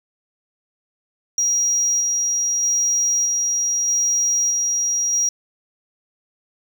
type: tone with tremolo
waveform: sine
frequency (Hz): 5720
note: F8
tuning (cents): +41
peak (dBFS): -14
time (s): 1.38-5.29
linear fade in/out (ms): 2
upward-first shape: square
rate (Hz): 0.8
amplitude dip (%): 25
effects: tanh soft clip ceiling -14 dBFS + 7-bit

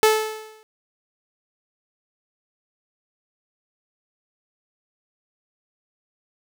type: tone with exponential decay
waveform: sawtooth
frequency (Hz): 434.8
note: A4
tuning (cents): -21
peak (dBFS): -7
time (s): 0.03-0.63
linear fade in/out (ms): 0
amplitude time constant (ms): 130
effects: none

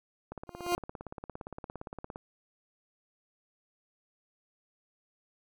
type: click train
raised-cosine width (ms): 1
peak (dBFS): -26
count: 33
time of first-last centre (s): 0.32-2.159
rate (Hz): 17.4
type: tone with exponential growth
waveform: 20% pulse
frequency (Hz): 351.1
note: F4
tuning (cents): +9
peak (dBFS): -19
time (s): 0.47-0.75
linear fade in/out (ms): 0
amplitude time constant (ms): 59
effects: none

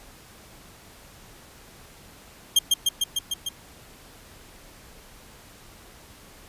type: tone with echo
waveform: sawtooth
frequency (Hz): 3200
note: G7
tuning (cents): +35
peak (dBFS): -11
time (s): 2.56-2.59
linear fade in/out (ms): 5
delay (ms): 150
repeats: 6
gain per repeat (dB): -2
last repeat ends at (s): 3.49
effects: pink hiss -49 dBFS RMS until 6.48 s + resampled to 32000 Hz

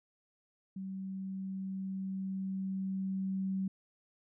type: tone with level ramp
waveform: sine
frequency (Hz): 191.3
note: G3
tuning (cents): -42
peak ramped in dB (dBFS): -38 to -31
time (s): 0.76-3.68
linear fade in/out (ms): 5
effects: none

